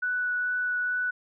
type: tone with vibrato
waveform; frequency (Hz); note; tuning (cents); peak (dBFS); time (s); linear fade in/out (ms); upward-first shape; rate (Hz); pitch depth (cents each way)
sine; 1480; F#6; 0; -25; 0.02-1.11; 10; triangle; 2.3; 9
effects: none